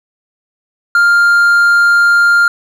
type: tone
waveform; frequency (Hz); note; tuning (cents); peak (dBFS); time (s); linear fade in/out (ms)
triangle; 1400; F6; +4; -4; 0.95-2.48; 2
effects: none